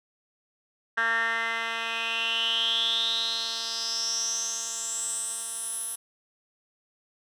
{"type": "tone with band-pass filter sweep", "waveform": "10% pulse", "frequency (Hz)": 228.1, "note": "A#3", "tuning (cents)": -37, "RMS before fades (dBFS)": -29, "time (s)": [0.97, 5.96], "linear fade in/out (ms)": 10, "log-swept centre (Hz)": [1700, 11000], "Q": 8.7, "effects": []}